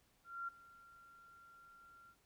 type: tone with ADSR envelope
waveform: sine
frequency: 1379 Hz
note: F6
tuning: 22 cents flat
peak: -39 dBFS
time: 0.24-2.16 s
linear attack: 240 ms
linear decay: 11 ms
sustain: -20 dB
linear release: 69 ms
effects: pink hiss -74 dBFS RMS until 2.25 s